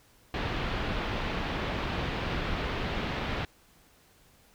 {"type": "low-pass noise", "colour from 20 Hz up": "pink", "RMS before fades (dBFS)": -32, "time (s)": [0.34, 3.45], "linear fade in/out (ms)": 2, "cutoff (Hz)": 3600, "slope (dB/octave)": 24, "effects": ["pink hiss -61 dBFS RMS until 4.54 s"]}